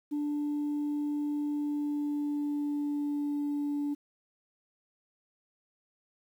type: tone with pitch glide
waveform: sine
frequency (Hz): 293.7 to 289.5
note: D4 to D4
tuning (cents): 0 to -25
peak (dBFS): -27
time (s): 0.11-3.95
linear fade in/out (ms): 20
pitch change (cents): -25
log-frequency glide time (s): 1.5-3.8
effects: tanh soft clip ceiling -27 dBFS + 10-bit